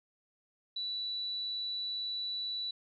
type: tone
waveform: sine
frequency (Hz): 3951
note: B7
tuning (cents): 0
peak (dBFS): -34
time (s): 0.76-2.71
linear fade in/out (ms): 5
effects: none